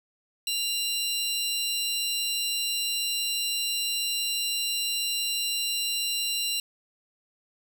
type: tone pair together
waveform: sawtooth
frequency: 2794 / 3997 Hz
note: F7 / B7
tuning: 0 / +20 cents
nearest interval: tritone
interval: 620 cents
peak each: -26 dBFS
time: 0.47-6.6 s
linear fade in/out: 2 ms
effects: none